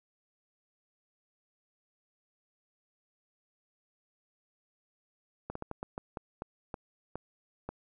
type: slowing click train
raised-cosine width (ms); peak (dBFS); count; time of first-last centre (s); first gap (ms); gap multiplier
1; -23; 11; 5.5-7.69; 54; 1.29
effects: none